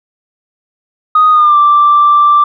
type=tone with pitch glide; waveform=sine; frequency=1244.5 to 1174.7 Hz; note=D#6 to D6; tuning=0 to 0 cents; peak=-3 dBFS; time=1.15-2.44 s; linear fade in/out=5 ms; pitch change=-100 cents; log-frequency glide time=1.31-1.57 s; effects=tanh soft clip ceiling 0 dBFS